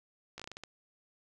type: slowing click train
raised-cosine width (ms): 0.2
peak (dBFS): -26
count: 8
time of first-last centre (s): 0.38-0.637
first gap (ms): 16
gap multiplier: 1.27
effects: none